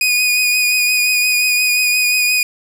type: tone with vibrato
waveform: sawtooth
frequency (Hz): 2475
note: D#7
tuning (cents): -10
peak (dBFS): -9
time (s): 0.01-2.43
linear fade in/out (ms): 2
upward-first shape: triangle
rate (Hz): 5.7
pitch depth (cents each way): 24
effects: none